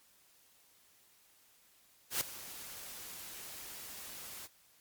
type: noise with ADSR envelope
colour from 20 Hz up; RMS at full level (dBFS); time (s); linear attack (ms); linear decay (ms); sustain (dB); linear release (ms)
white; -31; 2.1-4.48; 110; 4; -16; 31
effects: white hiss -66 dBFS RMS until 4.8 s + MP3 96 kbps